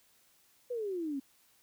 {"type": "exponential sweep", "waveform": "sine", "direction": "down", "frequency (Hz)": [505, 263.4], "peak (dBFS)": -33, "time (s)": [0.7, 1.2], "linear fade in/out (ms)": 10, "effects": ["white hiss -67 dBFS RMS until 1.62 s"]}